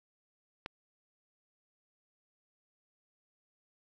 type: click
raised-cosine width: 0.3 ms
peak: -22 dBFS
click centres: 0.661 s
effects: none